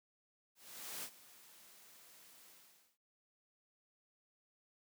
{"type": "noise with ADSR envelope", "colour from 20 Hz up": "white", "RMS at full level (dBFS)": -44, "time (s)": [0.55, 2.98], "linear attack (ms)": 480, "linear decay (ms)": 68, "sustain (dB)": -17, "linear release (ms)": 480, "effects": ["noise-tail reverb RT60 0.1 s tail -25 dB re dry", "high-pass 150 Hz 12 dB/octave"]}